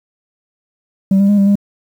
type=tone with pitch steps; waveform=sine; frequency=193.5 / 198.6 / 205 / 197.9 / 201.8 Hz; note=G3 / G3 / G#3 / G3 / G#3; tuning=-22 / +23 / -22 / +17 / -49 cents; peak=-5 dBFS; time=1.11-1.555 s; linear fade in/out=5 ms; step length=89 ms; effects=tanh soft clip ceiling -7 dBFS + 7-bit